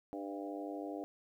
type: harmonic tone with a mistuned harmonic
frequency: 99.9 Hz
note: G2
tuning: 33 cents sharp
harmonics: 3 / 4 / 5 / 6 / 7 / 8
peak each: -42 / -48 / -47 / -49 / -47 / -52 dBFS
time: 0.13-1.04 s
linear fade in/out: 0 ms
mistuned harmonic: 7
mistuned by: -18 cents
effects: 12-bit